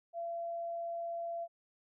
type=tone; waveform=sine; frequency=679 Hz; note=F5; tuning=49 cents flat; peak=-36 dBFS; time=0.13-1.48 s; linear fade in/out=50 ms; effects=none